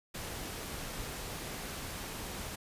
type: noise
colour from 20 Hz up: pink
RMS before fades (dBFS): -41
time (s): 0.14-2.56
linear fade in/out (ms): 10
effects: resampled to 32000 Hz